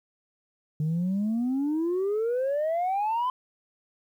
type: exponential sweep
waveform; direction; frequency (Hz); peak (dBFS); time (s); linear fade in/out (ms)
sine; up; 149.5 to 1028; -22; 0.8-3.3; 2
effects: tanh soft clip ceiling -22 dBFS + 10-bit